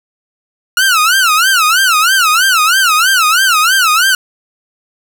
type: tone with vibrato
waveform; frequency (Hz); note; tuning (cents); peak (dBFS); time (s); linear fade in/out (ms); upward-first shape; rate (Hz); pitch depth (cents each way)
sawtooth; 1396.9; F6; 0; -4; 0.77-4.15; 2; sine; 3.1; 220
effects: none